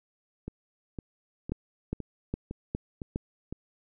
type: two click trains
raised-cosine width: 3 ms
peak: -17 / -23 dBFS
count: 5 / 7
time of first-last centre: 1.52-3.159 / 0.48-3.526 s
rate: 2.44 / 1.97 Hz
effects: none